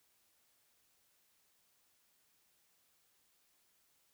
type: silence
effects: white hiss -74 dBFS RMS until 4.13 s